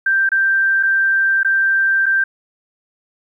sine tone with dropouts, 1572 Hz, G6, 4 cents sharp, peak -12 dBFS, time 0.06-2.24 s, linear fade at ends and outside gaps 5 ms, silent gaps 0.291-0.317 / 0.829-0.832 / 1.432-1.447 / 2.059-2.063 s, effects 9-bit

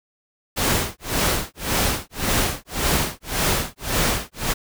pink noise with tremolo, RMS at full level -19 dBFS, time 0.56-4.54 s, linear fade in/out 20 ms, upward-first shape sine, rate 1.8 Hz, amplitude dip 100%, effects none

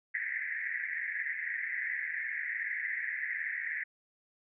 white band-pass noise, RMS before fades -36 dBFS, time 0.14-3.84 s, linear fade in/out 10 ms, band 1700 to 2100 Hz, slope 96 dB/octave, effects none

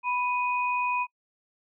sine tone pair together, 987.8 / 2491 Hz, B5 / D#7, 0 / +1 cents, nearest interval octave + major third, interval 1601 cents, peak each -26 / -30 dBFS, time 0.03-1.07 s, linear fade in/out 50 ms, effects noise-tail reverb RT60 0.1 s tail -25 dB re dry

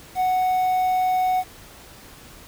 triangle tone with quantisation, 740 Hz, F#5, in tune, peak -16 dBFS, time 0.15-1.44 s, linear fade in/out 50 ms, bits 7, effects pink hiss -45 dBFS RMS until 2.47 s

